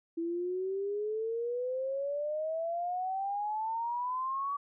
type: exponential sweep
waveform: sine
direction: up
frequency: 329.6 to 1146 Hz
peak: -31 dBFS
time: 0.17-4.57 s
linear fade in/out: 10 ms
effects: none